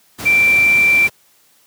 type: tone in noise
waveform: sine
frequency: 2349 Hz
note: D7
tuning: in tune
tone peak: -9 dBFS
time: 0.25-1.08 s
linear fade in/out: 20 ms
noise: pink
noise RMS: -27 dBFS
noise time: 0.18-1.1 s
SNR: +15 dB
effects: white hiss -54 dBFS RMS until 1.66 s + high-pass 100 Hz 12 dB/octave